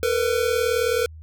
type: tone pair together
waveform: square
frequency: 454.6 / 493.9 Hz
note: A#4 / B4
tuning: -43 / 0 cents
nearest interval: minor second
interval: 143 cents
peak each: -23 dBFS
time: 0.03-1.06 s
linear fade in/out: 0 ms
effects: added 79 Hz sine -38 dBFS peak until 1.22 s